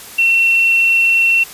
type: tone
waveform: sine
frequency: 2712 Hz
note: E7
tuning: 49 cents sharp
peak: -9 dBFS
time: 0.18-1.44 s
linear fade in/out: 10 ms
effects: white hiss -34 dBFS RMS until 1.53 s + resampled to 32000 Hz